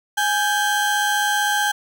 35% pulse tone pair together, 830.6 / 1565.7 Hz, G#5 / G6, 0 / -3 cents, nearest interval major seventh, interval 1097 cents, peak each -19 dBFS, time 0.17-1.72 s, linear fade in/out 10 ms, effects none

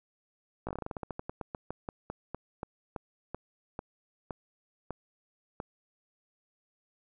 slowing click train, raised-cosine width 1 ms, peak -22 dBFS, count 27, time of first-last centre 0.67-5.602 s, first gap 17 ms, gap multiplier 1.16, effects none

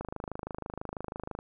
click train, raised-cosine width 1 ms, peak -22 dBFS, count 37, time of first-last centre 0.01-1.389 s, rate 26.1 Hz, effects none

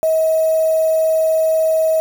sine tone with quantisation, 639 Hz, D#5, 46 cents sharp, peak -12 dBFS, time 0.03-2 s, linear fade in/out 0 ms, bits 5, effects none

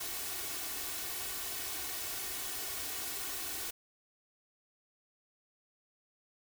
white noise with comb filter, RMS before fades -39 dBFS, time 0-3.71 s, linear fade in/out 10 ms, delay 2.7 ms, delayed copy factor +0.65, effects none

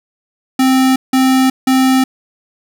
square tone bursts, 261.6 Hz, C4, in tune, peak -9 dBFS, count 3, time 0.59-2.04 s, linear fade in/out 5 ms, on 370 ms, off 170 ms, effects none

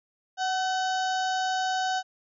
harmonic tone with a mistuned harmonic, 748 Hz, F#5, 19 cents sharp, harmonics 1 / 2 / 4 / 5 / 6 / 7 / 8 / 9, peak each -26 / -32 / -38 / -40 / -42 / -43 / -44 / -45 dBFS, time 0.37-2.03 s, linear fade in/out 50 ms, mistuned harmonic 2, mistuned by +31 cents, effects none

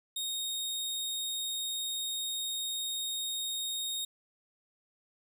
sawtooth tone, 3719 Hz, A#7, 5 cents flat, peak -30 dBFS, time 0.16-4.05 s, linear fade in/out 5 ms, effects none

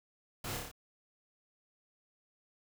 pink noise with echo, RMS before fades -41 dBFS, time 0.44-0.57 s, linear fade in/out 5 ms, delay 29 ms, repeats 5, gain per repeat -2 dB, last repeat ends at 0.715 s, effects none

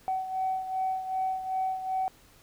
sine beating tone pair, 755 / 757.6 Hz, F#5 / F#5, +35 / +41 cents, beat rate 2.6 Hz, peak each -28 / -34 dBFS, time 0.08-2.08 s, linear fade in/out 0 ms, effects tanh soft clip ceiling -21 dBFS + pink hiss -58 dBFS RMS until 2.42 s

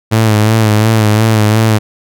sawtooth tone with vibrato, 108.9 Hz, A2, 17 cents flat, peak -3 dBFS, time 0.11-1.79 s, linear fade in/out 20 ms, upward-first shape sine, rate 2.8 Hz, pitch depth 51 cents each way, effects none

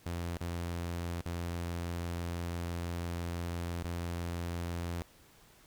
sawtooth tone with dropouts, 86 Hz, F2, 26 cents flat, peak -31 dBFS, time 0.06-5.02 s, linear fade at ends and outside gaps 0 ms, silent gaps 0.369-0.407 / 1.213-1.258 / 3.827-3.845 s, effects pink hiss -61 dBFS RMS until 5.66 s

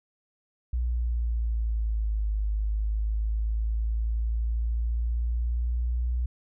sine exponential two-way sweep, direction down then up, 60.8 to 51.91 to 60.8 Hz, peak -24 dBFS, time 0.73-6.26 s, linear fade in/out 5 ms, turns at 2.38 s, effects none

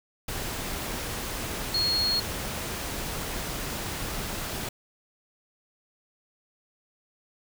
sine tone in noise, 4303 Hz, C8, 48 cents sharp, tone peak -23 dBFS, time 1.74-2.2 s, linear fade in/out 5 ms, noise pink, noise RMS -33 dBFS, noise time 0.28-4.69 s, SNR +7 dB, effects none

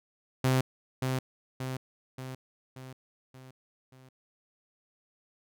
sawtooth tone with echo, 130 Hz, C3, 11 cents flat, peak -19 dBFS, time 0.44-0.61 s, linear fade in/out 5 ms, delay 580 ms, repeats 6, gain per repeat -5 dB, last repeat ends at 4.09 s, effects none

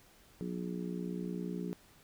harmonic tone, 59.9 Hz, A#1, 48 cents sharp, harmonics 3 / 4 / 5 / 6 / 7, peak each -38 / -44 / -44 / -46 / -45 dBFS, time 0.41-1.73 s, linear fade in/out 0 ms, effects pink hiss -62 dBFS RMS until 2.03 s

